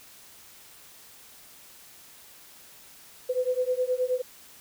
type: beating tone pair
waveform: sine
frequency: 500 / 509.5 Hz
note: B4 / C5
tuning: +21 / -46 cents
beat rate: 9.5 Hz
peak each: -27 dBFS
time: 3.29-4.22 s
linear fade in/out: 10 ms
effects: white hiss -51 dBFS RMS until 4.6 s